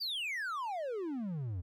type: exponential sweep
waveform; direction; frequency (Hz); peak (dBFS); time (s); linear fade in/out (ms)
triangle; down; 4840 to 81.9; -33; 0-1.62; 20
effects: none